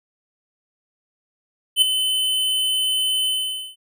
square tone with ADSR envelope, 3039 Hz, F#7, 46 cents sharp, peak -10 dBFS, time 1.76-3.76 s, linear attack 59 ms, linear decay 7 ms, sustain -9 dB, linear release 490 ms, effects none

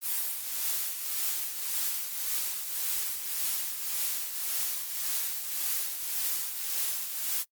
blue noise with tremolo, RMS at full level -29 dBFS, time 0.01-7.45 s, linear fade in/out 50 ms, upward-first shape triangle, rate 1.8 Hz, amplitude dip 60%, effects noise-tail reverb RT60 0.1 s tail -23 dB re dry + Opus 32 kbps

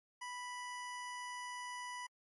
25% pulse tone, 986 Hz, B5, 3 cents flat, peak -39 dBFS, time 0.21-2.07 s, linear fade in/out 10 ms, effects MP3 48 kbps

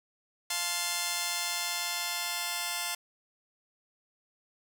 5% pulse chord, F major, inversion none, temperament just, 698.5 / 873.1 / 1047.7 Hz, F5 / A5 / C6, 0 / -14 / +2 cents, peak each -24 dBFS, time 0.5-2.95 s, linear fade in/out 5 ms, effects none

